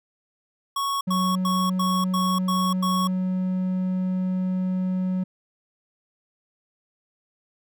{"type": "tone bursts", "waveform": "square", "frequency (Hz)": 1108.7, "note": "C#6", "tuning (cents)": 0, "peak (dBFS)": -24, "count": 7, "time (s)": [0.76, 3.074], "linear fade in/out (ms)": 5, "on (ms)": 250, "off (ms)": 94}
{"type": "tone", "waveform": "triangle", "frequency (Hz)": 185, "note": "F#3", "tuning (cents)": 0, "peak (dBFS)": -20, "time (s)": [1.07, 5.24], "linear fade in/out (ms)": 10}
{"effects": []}